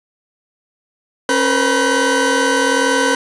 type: tone cluster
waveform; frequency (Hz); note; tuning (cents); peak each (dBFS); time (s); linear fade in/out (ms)
40% pulse; 273.3 / 466.8 / 508 / 974 / 1524; C#4 / A#4 / B4 / B5 / G6; -24 / +2 / +49 / -24 / -49; -19; 1.29-3.15; 2
effects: resampled to 24000 Hz + 8-bit